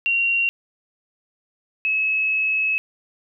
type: tone pair in turn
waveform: sine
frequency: 2754 / 2580 Hz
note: F7 / E7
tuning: -25 / -38 cents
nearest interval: minor second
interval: 113 cents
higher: first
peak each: -17 / -18 dBFS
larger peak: first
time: 0.06-0.49 / 1.85-2.78 s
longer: second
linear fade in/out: 0 ms
effects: none